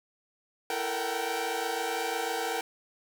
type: tone cluster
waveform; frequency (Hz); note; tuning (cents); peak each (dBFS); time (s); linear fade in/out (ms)
sawtooth; 334 / 444.1 / 470.1 / 755 / 783; E4 / A4 / A#4 / F#5 / G5; +23 / +16 / +15 / +35 / -2; -37 / -33 / -31 / -32 / -31; 0.7-2.61; 2
effects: none